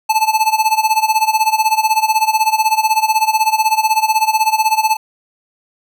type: tone with tremolo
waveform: square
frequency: 872 Hz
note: A5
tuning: 16 cents flat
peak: -9 dBFS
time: 0.09-4.97 s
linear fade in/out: 10 ms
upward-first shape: sine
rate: 16 Hz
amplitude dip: 85%
effects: none